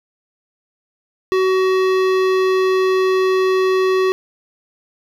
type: tone with hard clipping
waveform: sine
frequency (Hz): 376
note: F#4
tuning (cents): +28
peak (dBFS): -15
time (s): 1.32-4.12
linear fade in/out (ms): 0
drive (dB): 17
effects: none